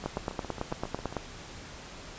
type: two click trains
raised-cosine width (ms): 1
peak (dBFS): -16 / -24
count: 11 / 9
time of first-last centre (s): 0.06-1.167 / 0.04-1.125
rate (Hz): 9.03 / 7.37
effects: pink hiss -45 dBFS RMS until 2.18 s + resampled to 16000 Hz